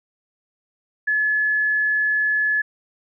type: tone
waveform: sine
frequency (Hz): 1712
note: A6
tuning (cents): -48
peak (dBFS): -17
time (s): 1.07-2.62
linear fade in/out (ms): 10
effects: none